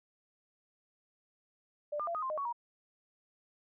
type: tone with pitch steps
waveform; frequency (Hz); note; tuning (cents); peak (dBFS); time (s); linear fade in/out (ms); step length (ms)
sine; 591 / 1201 / 681 / 1246 / 1049 / 615 / 1118 / 950; D5 / D6 / F5 / D#6 / C6 / D#5 / C#6 / A#5; +11 / +38 / -44 / +2 / +4 / -20 / +14 / +33; -33; 1.92-2.528; 10; 76
effects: none